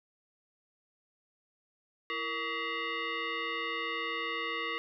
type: tone with frequency modulation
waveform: sine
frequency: 466.2 Hz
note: A#4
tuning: in tune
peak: -32 dBFS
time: 2.1-4.78 s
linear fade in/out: 0 ms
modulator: 800 Hz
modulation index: 3.3
effects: none